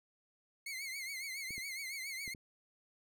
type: tone with vibrato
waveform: sawtooth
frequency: 2153 Hz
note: C7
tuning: 49 cents sharp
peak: -37 dBFS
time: 0.66-2.34 s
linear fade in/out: 5 ms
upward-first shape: triangle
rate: 7.2 Hz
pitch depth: 110 cents each way
type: clicks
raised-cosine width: 3 ms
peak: -38 dBFS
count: 4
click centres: 1.507 / 1.58 / 2.278 / 2.348 s
effects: none